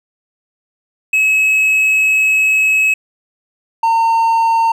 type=tone pair in turn; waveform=triangle; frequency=2571 / 910.9 Hz; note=E7 / A#5; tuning=-44 / -40 cents; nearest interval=octave + tritone; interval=1796 cents; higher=first; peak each=-8 dBFS; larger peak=neither; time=1.13-2.94 / 3.83-4.72 s; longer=first; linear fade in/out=5 ms; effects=none